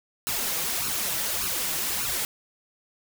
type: noise with flanger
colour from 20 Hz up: white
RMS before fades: -28 dBFS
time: 0.27-2.25 s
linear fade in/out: 0 ms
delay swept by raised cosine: 0.72 to 6.22 ms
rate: 1.7 Hz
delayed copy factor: +0.75
effects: none